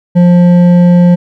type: tone with hard clipping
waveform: triangle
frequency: 176.1 Hz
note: F3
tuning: 15 cents sharp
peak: -4 dBFS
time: 0.15-1.16 s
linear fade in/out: 20 ms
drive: 11 dB
effects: none